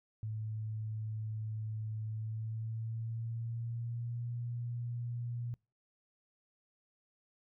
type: tone with pitch glide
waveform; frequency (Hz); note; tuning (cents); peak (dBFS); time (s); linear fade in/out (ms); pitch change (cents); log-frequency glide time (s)
sine; 109 to 119.55; A2 to A#2; -16 to +44; -36; 0.23-5.54; 0; +160; 2.05-4.3
effects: noise-tail reverb RT60 0.3 s tail -26 dB re dry